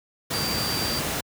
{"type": "tone in noise", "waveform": "sine", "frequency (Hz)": 4699, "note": "D8", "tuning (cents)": 0, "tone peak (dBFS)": -28, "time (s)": [0.33, 1], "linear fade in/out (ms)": 10, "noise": "pink", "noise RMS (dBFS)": -27, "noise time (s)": [0.3, 1.21], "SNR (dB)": -4, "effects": ["high-pass 80 Hz 12 dB/octave"]}